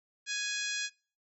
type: harmonic tone with a mistuned harmonic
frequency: 830.6 Hz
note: G#5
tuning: in tune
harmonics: 2 / 3 / 4 / 5 / 6 / 7 / 8 / 9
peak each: -37 / -39 / -40 / -41 / -42 / -42 / -43 / -44 dBFS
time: 0.26-0.9 s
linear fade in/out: 50 ms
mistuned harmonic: 4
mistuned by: +18 cents
effects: noise-tail reverb RT60 0.4 s tail -23 dB re dry